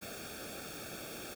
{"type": "noise with comb filter", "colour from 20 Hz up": "pink", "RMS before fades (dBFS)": -45, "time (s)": [0.01, 1.35], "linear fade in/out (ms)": 20, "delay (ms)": 1, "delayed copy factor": -0.9, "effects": []}